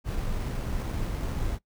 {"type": "noise with sample-and-hold", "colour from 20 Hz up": "brown", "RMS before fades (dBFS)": -30, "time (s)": [0.04, 1.59], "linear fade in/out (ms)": 50, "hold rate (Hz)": 7350, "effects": ["noise-tail reverb RT60 0.1 s tail -20 dB re dry"]}